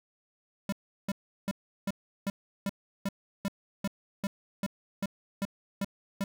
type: tone bursts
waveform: square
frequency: 197.9 Hz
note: G3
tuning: 17 cents sharp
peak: -29 dBFS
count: 15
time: 0.69-6.24 s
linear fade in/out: 2 ms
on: 34 ms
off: 360 ms
effects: none